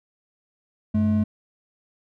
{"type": "tone pair together", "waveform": "triangle", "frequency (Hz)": [95.5, 214.1], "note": ["G2", "A3"], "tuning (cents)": [-45, -47], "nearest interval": "octave + major second", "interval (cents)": 1398, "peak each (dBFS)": [-22, -17], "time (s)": [0.94, 1.24], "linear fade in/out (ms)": 10, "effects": []}